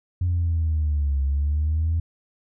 sine linear two-way sweep, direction down then up, 89.8 to 67.8 to 83.4 Hz, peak -18 dBFS, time 0.21-2 s, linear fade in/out 5 ms, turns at 1.22 s, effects tanh soft clip ceiling -16 dBFS

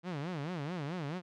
sawtooth tone with vibrato, 160.4 Hz, E3, 47 cents flat, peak -32 dBFS, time 0.03-1.22 s, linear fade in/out 50 ms, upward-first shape sine, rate 4.6 Hz, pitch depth 250 cents each way, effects low-pass 4000 Hz 12 dB/octave

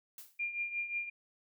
blue noise with exponential decay, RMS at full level -45 dBFS, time 0.18-0.43 s, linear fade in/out 2 ms, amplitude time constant 53 ms
sine tone with tremolo, 2400 Hz, D7, 37 cents sharp, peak -31 dBFS, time 0.39-1.1 s, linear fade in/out 10 ms, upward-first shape triangle, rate 5.6 Hz, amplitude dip 75%
effects none

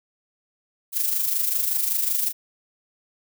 violet noise with amplitude modulation, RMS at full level -21 dBFS, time 0.92-2.33 s, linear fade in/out 50 ms, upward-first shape sine, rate 25.3 Hz, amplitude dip 55%, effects none

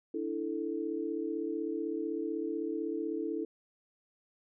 sine chord, D suspended second, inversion none, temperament equal, 293.7 / 329.6 / 440 Hz, D4 / E4 / A4, 0 / 0 / 0 cents, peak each -38 / -35 / -37 dBFS, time 0.14-3.45 s, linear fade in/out 5 ms, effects none

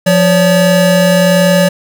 square tone pair together, 176.25 / 570 Hz, F3 / C#5, +16 / +48 cents, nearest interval octave + minor sixth, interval 2032 cents, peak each -10 dBFS, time 0.06-1.69 s, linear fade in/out 10 ms, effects none

